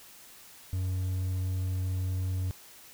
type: tone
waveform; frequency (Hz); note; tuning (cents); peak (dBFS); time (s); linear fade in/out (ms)
triangle; 92.5; F#2; 0; -26; 0.73-2.51; 0
effects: white hiss -52 dBFS RMS until 2.93 s